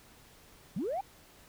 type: linear sweep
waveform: sine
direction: up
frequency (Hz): 146.83 to 822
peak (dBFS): -30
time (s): 0.76-1.01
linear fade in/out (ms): 5
effects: tanh soft clip ceiling -27 dBFS + pink hiss -58 dBFS RMS until 1.48 s